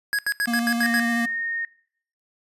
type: tone bursts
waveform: square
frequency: 1661.2 Hz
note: G#6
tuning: in tune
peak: -21 dBFS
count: 7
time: 0.13-0.997 s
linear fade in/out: 0 ms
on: 57 ms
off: 78 ms
type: tone with vibrato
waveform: square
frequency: 234.9 Hz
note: A#3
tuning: 13 cents sharp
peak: -23 dBFS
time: 0.47-1.26 s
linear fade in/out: 10 ms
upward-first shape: square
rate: 13 Hz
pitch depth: 13 cents each way
type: tone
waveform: sine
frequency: 1845 Hz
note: A#6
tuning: 18 cents flat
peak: -24 dBFS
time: 0.83-1.65 s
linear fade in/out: 2 ms
effects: noise-tail reverb RT60 0.6 s tail -22 dB re dry + resampled to 32000 Hz